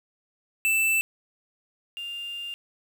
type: tone pair in turn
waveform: square / sine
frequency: 2651 / 2799 Hz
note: E7 / F7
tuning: +9 / +3 cents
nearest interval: minor second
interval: 94 cents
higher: second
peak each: -21 / -32 dBFS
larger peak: first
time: 0.65-1.01 / 1.97-2.54 s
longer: second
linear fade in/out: 0 ms
effects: 8-bit